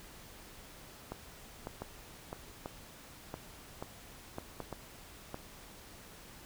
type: clicks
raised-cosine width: 1 ms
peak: -25 dBFS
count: 11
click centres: 1.12 / 1.671 / 1.82 / 2.329 / 2.659 / 3.341 / 3.825 / 4.384 / 4.603 / 4.727 / 5.344 s
effects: pink hiss -53 dBFS RMS until 6.45 s